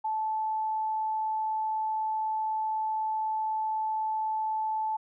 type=tone; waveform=sine; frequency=872 Hz; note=A5; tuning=16 cents flat; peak=-27 dBFS; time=0.04-4.97 s; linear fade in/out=10 ms; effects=none